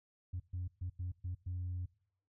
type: tone bursts at uneven times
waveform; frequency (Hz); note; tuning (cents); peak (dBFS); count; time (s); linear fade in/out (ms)
sine; 90; F#2; -47; -35; 6; 0.33-0.4 / 0.53-0.68 / 0.81-0.9 / 0.99-1.12 / 1.24-1.35 / 1.46-1.86; 10
effects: noise-tail reverb RT60 0.7 s tail -23 dB re dry + tanh soft clip ceiling -34 dBFS